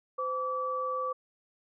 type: tone pair together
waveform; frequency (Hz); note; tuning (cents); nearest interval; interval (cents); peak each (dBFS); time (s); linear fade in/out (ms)
sine; 513.6 / 1153; C5 / D6; -32 / -32; octave + major second; 1400; -34 / -31; 0.18-1.13; 10
effects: none